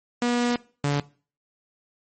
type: tone pair in turn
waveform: sawtooth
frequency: 241.6 / 143.66 Hz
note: B3 / D3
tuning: -38 / -38 cents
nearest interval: major sixth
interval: 900 cents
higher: first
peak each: -17 dBFS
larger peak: neither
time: 0.22-0.56 / 0.84-1 s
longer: first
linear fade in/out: 2 ms
effects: noise-tail reverb RT60 0.4 s tail -21 dB re dry + MP3 32 kbps